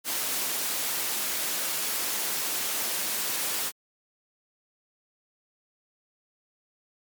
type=noise; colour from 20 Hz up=white; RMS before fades=-29 dBFS; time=0.04-3.72 s; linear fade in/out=50 ms; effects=high-pass 200 Hz 12 dB/octave + MP3 96 kbps